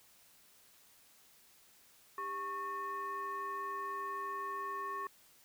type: tone with frequency modulation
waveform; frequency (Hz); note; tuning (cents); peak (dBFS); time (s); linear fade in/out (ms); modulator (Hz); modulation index
sine; 1103; C#6; -9; -37; 2.18-5.07; 2; 705; 0.65
effects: white hiss -64 dBFS RMS until 5.44 s